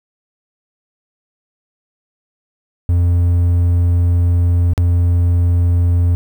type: tone with dropouts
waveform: triangle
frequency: 87 Hz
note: F2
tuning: 6 cents flat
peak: -8 dBFS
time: 2.89-6.15 s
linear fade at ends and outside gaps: 0 ms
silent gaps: 4.735-4.778 s
effects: 8-bit